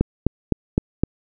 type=click train; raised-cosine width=3 ms; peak=-3 dBFS; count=5; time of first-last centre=0.01-1.036 s; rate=3.9 Hz; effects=none